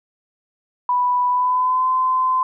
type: tone with pitch glide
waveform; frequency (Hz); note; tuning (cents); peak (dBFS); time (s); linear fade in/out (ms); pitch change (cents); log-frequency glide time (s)
sine; 987.8 to 1028; B5 to C6; 0 to -31; -15; 0.89-2.43; 2; +69; 1.29-1.88
effects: none